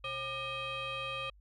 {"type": "tone with frequency modulation", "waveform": "sine", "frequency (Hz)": 1864.7, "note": "A#6", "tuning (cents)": 0, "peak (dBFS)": -34, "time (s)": [0.04, 1.3], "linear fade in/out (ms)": 5, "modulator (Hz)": 663, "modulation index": 2.2, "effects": ["tanh soft clip ceiling -32 dBFS", "added 50 Hz sine -57 dBFS peak until 1.4 s"]}